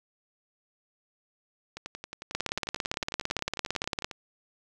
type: two click trains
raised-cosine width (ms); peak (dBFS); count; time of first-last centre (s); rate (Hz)
0.2; -11 / -21; 31 / 27; 2.35-4.045 / 1.77-4.112; 17.7 / 11.1
effects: none